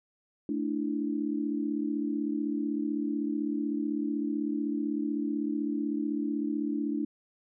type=chord; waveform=sine; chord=A suspended fourth; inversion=none; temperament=equal; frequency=220 / 293.7 / 329.6 Hz; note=A3 / D4 / E4; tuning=0 / 0 / 0 cents; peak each=-34 / -30 / -35 dBFS; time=0.49-7.05 s; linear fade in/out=2 ms; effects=none